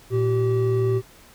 triangle tone pair together, 115 / 384.6 Hz, A#2 / G4, -23 / -33 cents, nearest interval octave + major sixth, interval 2090 cents, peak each -19 dBFS, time 0.1-1.02 s, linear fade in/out 50 ms, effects pink hiss -50 dBFS RMS until 1.34 s

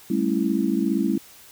sine chord, A dominant seventh, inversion third, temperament just, 198 / 220 / 275 / 330 Hz, G3 / A3 / C#4 / E4, +18 / 0 / -14 / +2 cents, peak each -25 dBFS, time 0.1-1.18 s, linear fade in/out 5 ms, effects white hiss -48 dBFS RMS until 1.51 s

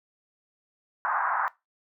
pink band-pass noise, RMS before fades -27 dBFS, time 1.05-1.48 s, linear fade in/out 0 ms, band 780 to 1600 Hz, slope 48 dB/octave, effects noise-tail reverb RT60 0.2 s tail -19 dB re dry

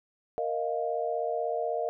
sine chord, Bb suspended fourth, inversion none, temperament equal, 466.2 / 622.3 / 698.5 Hz, Bb4 / Eb5 / F5, 0 / 0 / 0 cents, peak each -32 dBFS, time 0.38-1.89 s, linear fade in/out 0 ms, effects none

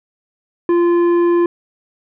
sine tone with tanh clipping, 345.5 Hz, F4, 19 cents flat, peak -12 dBFS, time 0.69-1.46 s, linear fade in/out 2 ms, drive 9 dB, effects none

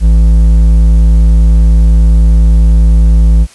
triangle tone with hard clipping, 55 Hz, A1, in tune, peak -4 dBFS, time 0-3.47 s, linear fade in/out 50 ms, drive 10 dB, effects white hiss -39 dBFS RMS until 3.54 s + resampled to 24000 Hz

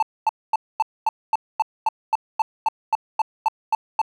triangle tone bursts, 880 Hz, A5, in tune, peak -13 dBFS, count 16, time 0-4.016 s, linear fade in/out 2 ms, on 26 ms, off 240 ms, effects none

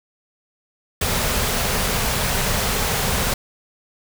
pink band-stop noise, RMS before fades -21 dBFS, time 1.01-3.34 s, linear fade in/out 5 ms, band 260 to 370 Hz, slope 96 dB/octave, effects none

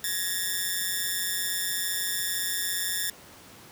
5% pulse ring-modulated tone, 1774 Hz, A6, 14 cents sharp, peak -13 dBFS, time 0.04-3.1 s, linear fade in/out 2 ms, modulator 91.2 Hz, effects pink hiss -49 dBFS RMS until 3.71 s + high-pass 100 Hz 12 dB/octave

